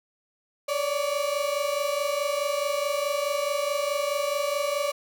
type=tone pair together; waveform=35% pulse; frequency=562.6 / 587.3 Hz; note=C#5 / D5; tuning=+26 / 0 cents; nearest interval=minor second; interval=74 cents; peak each=-26 dBFS; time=0.68-4.92 s; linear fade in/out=10 ms; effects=none